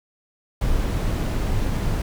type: noise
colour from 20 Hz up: brown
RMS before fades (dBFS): -22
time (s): 0.61-2.02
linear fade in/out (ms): 5
effects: none